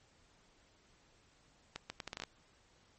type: accelerating click train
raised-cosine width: 0.2 ms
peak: -23 dBFS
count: 9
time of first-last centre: 1.76-2.237 s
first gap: 140 ms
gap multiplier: 0.73
effects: pink hiss -68 dBFS RMS until 2.98 s + MP3 32 kbps